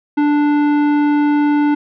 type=tone with tanh clipping; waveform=triangle; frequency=293.7 Hz; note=D4; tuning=in tune; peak=-13 dBFS; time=0.17-1.75 s; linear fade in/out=10 ms; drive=18 dB; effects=none